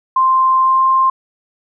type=tone with pitch glide; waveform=sine; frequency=1046.5 to 1053.8 Hz; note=C6 to C6; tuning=0 to +12 cents; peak=-9 dBFS; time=0.16-1.1 s; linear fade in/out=5 ms; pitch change=+12 cents; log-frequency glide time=0.6-0.85 s; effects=none